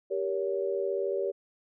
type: chord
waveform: sine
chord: G diminished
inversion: none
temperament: just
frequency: 392 / 470.4 / 564.5 Hz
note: G4 / Bb4 / Db5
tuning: 0 / +16 / +31 cents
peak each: -30 / -34 / -32 dBFS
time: 0.1-1.32 s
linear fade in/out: 20 ms
effects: none